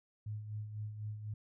sine tone with tremolo, 106.3 Hz, G#2, 41 cents sharp, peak -37 dBFS, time 0.26-1.34 s, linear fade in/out 5 ms, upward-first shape sine, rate 4 Hz, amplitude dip 55%, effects none

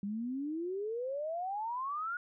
sine exponential sweep, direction up, 195.9 to 1456 Hz, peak -34 dBFS, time 0.03-2.17 s, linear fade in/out 2 ms, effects none

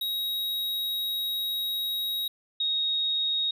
square / sine tone pair in turn, 3803 / 3753 Hz, A#7 / A#7, +34 / +11 cents, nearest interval unison, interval 23 cents, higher first, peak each -28 / -24 dBFS, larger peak second, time 0.01-2.28 / 2.6-3.51 s, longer first, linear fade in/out 5 ms, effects none

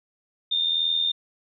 sine tone with amplitude modulation, 3627 Hz, A#7, 48 cents flat, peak -18 dBFS, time 0.51-1.12 s, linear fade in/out 10 ms, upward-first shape sine, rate 81.9 Hz, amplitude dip 60%, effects none

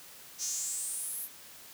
square tone with high-pass filter sweep, 165.1 Hz, E3, 3 cents sharp, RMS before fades -36 dBFS, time 0.38-1.29 s, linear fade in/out 50 ms, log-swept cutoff 5900 to 12000 Hz, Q 5.9, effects white hiss -51 dBFS RMS until 1.73 s + high-pass 60 Hz 12 dB/octave

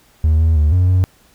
triangle tone with pitch steps, 78.4 / 80.7 / 75 / 90.9 / 92.3 Hz, D#2 / E2 / D2 / F#2 / F#2, +14 / -36 / +37 / -30 / -4 cents, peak -7 dBFS, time 0.24-1.04 s, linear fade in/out 0 ms, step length 160 ms, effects tanh soft clip ceiling -4 dBFS + pink hiss -52 dBFS RMS until 1.34 s

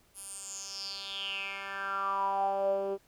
10% pulse tone with band-pass filter sweep, 196.4 Hz, G3, 4 cents sharp, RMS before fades -34 dBFS, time 0.14-2.98 s, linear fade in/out 50 ms, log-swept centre 11000 to 420 Hz, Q 6.8, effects pink hiss -66 dBFS RMS until 3.07 s

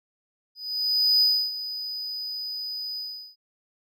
triangle tone with ADSR envelope, 4978 Hz, D#8, in tune, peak -15 dBFS, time 0.55-3.36 s, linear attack 660 ms, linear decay 300 ms, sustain -14 dB, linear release 380 ms, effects none

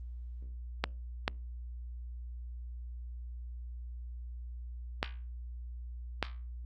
clicks, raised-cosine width 0.3 ms, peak -12 dBFS, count 4, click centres 0.84 / 1.279 / 5.029 / 6.227 s, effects added 60 Hz sine -40 dBFS peak until 6.65 s + Opus 32 kbps

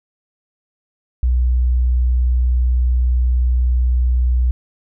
sine tone, 61.74 Hz, B1, in tune, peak -12 dBFS, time 1.23-4.51 s, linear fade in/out 0 ms, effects none

